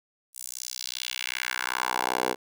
10% pulse tone with high-pass filter sweep, 62.6 Hz, B1, 24 cents sharp, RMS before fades -31 dBFS, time 0.33-2.36 s, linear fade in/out 50 ms, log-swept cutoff 9400 to 480 Hz, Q 1.9, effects none

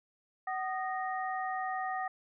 sine tone cluster, 753 / 1232 / 1863 Hz, F#5 / D#6 / A#6, +30 / -17 / -2 cents, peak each -34 / -39 / -40 dBFS, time 0.47-2.08 s, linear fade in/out 5 ms, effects none

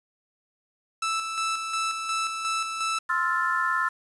sawtooth tone with tremolo, 1318.5 Hz, E6, in tune, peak -21 dBFS, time 1.02-2.99 s, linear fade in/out 5 ms, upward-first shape square, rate 2.8 Hz, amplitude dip 45%
sine chord, F major seventh, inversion second, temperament equal, 1046.5 / 1318.5 / 1396.9 / 1760 Hz, C6 / E6 / F6 / A6, 0 / 0 / 0 / 0 cents, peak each -28 dBFS, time 3.09-3.89 s, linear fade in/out 10 ms
effects resampled to 24000 Hz + 8-bit

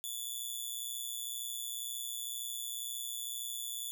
10% pulse tone with amplitude modulation, 3461 Hz, A7, 29 cents flat, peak -27 dBFS, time 0.04-3.91 s, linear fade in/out 0 ms, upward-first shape sine, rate 122 Hz, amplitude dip 70%, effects none

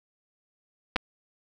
clicks, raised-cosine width 0.3 ms, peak -9 dBFS, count 2, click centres 0.96 / 0.964 s, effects none

